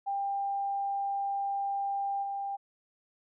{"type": "tone with level steps", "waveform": "sine", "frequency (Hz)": 795, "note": "G5", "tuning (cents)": 24, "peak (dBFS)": [-29, -32], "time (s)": [0.06, 2.57], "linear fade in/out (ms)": 20, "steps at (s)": 2.22, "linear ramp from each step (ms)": 20, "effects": []}